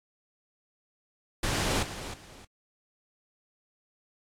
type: noise with echo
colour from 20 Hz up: pink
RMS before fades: -28 dBFS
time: 1.43-1.83 s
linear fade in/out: 5 ms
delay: 310 ms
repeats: 2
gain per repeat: -11 dB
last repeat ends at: 2.45 s
effects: low-pass 9000 Hz 12 dB/octave + AAC 64 kbps